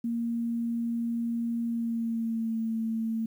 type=tone with pitch glide; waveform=sine; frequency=233.1 to 224.6 Hz; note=A#3 to A3; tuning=0 to +36 cents; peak=-27 dBFS; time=0.04-3.26 s; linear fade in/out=5 ms; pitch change=-64 cents; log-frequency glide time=1.66-2.58 s; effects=10-bit